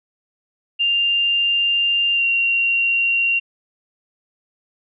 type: tone with pitch glide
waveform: sine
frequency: 2794 to 2757 Hz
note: F7 to F7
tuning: 0 to -23 cents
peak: -15 dBFS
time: 0.79-3.4 s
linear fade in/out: 20 ms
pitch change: -23 cents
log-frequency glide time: 2.13-2.24 s
effects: none